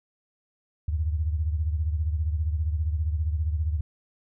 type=beating tone pair; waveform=sine; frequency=76.2 / 91.2 Hz; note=D#2 / F#2; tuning=-36 / -24 cents; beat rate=15 Hz; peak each=-24 / -31 dBFS; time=0.88-3.81 s; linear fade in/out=5 ms; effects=none